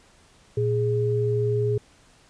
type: tone pair together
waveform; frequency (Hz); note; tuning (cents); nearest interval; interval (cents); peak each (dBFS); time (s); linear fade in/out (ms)
sine; 116.54 / 415.3; A#2 / G#4; 0 / 0; octave + minor seventh; 2200; -23; 0.57-1.78; 5
effects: pink hiss -56 dBFS RMS until 2.29 s + resampled to 22050 Hz